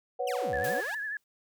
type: chord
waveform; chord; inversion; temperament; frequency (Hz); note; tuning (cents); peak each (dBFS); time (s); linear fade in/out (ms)
sine; B suspended second; none; equal; 493.9 / 554.4 / 740; B4 / C#5 / F#5; 0 / 0 / 0; -32 / -34 / -33; 0.19-0.81; 10
type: exponential two-way sweep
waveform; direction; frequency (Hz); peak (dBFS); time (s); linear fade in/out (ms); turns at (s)
sawtooth; down then up; 3252 to 62.1 to 1006; -34; 0.27-0.95; 5; 0.56
type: tone with vibrato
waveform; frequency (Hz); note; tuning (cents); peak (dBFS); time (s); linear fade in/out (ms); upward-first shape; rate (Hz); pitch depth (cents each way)
sine; 1700; G#6; +40; -32; 0.53-1.17; 2; triangle; 12; 78
type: noise with exponential decay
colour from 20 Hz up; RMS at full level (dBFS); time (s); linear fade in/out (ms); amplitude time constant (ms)
white; -38; 0.64-1.24; 2; 130
effects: none